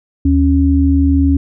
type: tone pair together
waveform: sine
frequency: 77.25 / 275.3 Hz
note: D#2 / C#4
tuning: -12 / -12 cents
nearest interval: octave + minor seventh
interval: 2200 cents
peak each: -11 dBFS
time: 0.25-1.37 s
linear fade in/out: 5 ms
effects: none